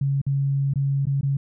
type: tone with dropouts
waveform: sine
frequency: 138.5 Hz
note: C#3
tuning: 1 cent flat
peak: -19 dBFS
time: 0.01-1.37 s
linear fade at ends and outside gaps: 5 ms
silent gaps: 0.216-0.265 / 0.737-0.757 / 1.055-1.068 / 1.211-1.23 s
effects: none